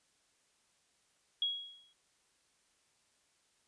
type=tone with exponential decay; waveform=sine; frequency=3315 Hz; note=G#7; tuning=4 cents flat; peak=-28 dBFS; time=1.42-1.93 s; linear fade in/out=2 ms; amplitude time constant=110 ms; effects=white hiss -73 dBFS RMS until 3.67 s + resampled to 22050 Hz